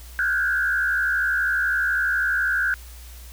sine tone with frequency modulation, 1540 Hz, G6, 31 cents flat, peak -19 dBFS, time 0.19-2.74 s, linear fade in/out 0 ms, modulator 72.1 Hz, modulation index 1.4, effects added 60 Hz sine -39 dBFS peak until 3.32 s + white hiss -47 dBFS RMS until 3.32 s

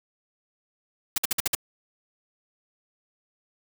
white noise bursts, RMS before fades -23 dBFS, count 6, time 1.16-1.551 s, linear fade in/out 5 ms, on 21 ms, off 53 ms, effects none

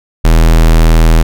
square tone, 40.6 Hz, E1, 26 cents flat, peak -4 dBFS, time 0.24-1.23 s, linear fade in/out 10 ms, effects none

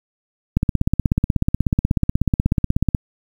click train, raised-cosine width 5 ms, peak -3 dBFS, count 40, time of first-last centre 0.57-2.948 s, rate 16.4 Hz, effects 7-bit

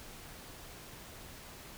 silence, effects pink hiss -50 dBFS RMS until 1.77 s

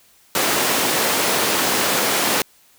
pink high-pass noise, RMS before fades -19 dBFS, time 0.35-2.42 s, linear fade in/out 2 ms, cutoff 300 Hz, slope 12 dB/octave, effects white hiss -54 dBFS RMS until 2.78 s

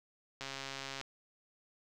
click train, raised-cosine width 0.2 ms, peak -24 dBFS, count 83, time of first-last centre 0.41-1.013 s, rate 136 Hz, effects none

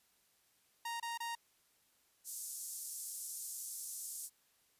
sawtooth tone bursts, 932.3 Hz, A#5, in tune, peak -35 dBFS, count 3, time 0.85-1.352 s, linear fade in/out 5 ms, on 150 ms, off 26 ms
white band-pass noise, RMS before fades -45 dBFS, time 2.24-4.3 s, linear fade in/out 50 ms, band 6400 to 12000 Hz, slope 24 dB/octave
effects white hiss -73 dBFS RMS until 4.79 s + resampled to 32000 Hz

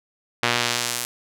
sawtooth tone with band-pass filter sweep, 120.3 Hz, B2, 45 cents flat, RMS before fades -24 dBFS, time 0.43-1.05 s, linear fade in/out 0 ms, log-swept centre 2400 to 11000 Hz, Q 0.76, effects none

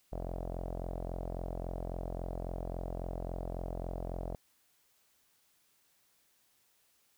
sawtooth tone with low-pass filter, 43.65 Hz, F1, in tune, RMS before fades -39 dBFS, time 0.12-4.35 s, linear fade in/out 0 ms, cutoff 650 Hz, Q 3.8, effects white hiss -71 dBFS RMS until 7.17 s

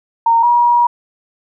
sine tone pair in turn, 922 / 957.1 Hz, A#5 / A#5, -19 / +45 cents, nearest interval minor second, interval 64 cents, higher second, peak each -8 dBFS, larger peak neither, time 0.26-0.43 / 0.43-0.87 s, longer second, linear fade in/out 5 ms, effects none

